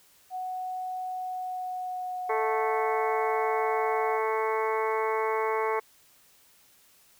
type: tone with pitch glide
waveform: sine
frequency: 740 to 726 Hz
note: F#5 to F#5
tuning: 0 to -33 cents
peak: -31 dBFS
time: 0.3-4.2 s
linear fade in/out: 50 ms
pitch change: -33 cents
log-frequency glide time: 1.13-2.96 s
type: harmonic tone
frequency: 220 Hz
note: A3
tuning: in tune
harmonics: 2 / 3 / 4 / 5 / 6 / 7 / 8 / 9 / 10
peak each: -28 / -38 / -31 / -32 / -41 / -43 / -45 / -40 / -38 dBFS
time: 2.29-5.8 s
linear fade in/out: 10 ms
effects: white hiss -60 dBFS RMS until 7.19 s